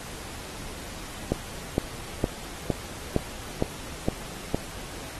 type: click train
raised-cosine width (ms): 2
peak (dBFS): -9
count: 8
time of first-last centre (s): 1.32-4.546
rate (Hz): 2.17
effects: pink hiss -40 dBFS RMS until 5.19 s + AAC 32 kbps